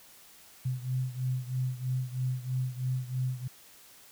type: beating tone pair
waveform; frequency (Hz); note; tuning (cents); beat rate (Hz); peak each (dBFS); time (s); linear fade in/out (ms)
sine; 127.1 / 130.2; C3 / C3; -50 / -8; 3.1; -31 / -34; 0.65-3.48; 10
effects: white hiss -55 dBFS RMS until 4.11 s